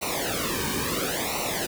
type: noise with flanger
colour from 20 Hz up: pink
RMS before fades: -28 dBFS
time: 0.01-1.67 s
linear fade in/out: 20 ms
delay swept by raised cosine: 0.6 to 1.51 ms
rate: 0.73 Hz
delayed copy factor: -0.9
effects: none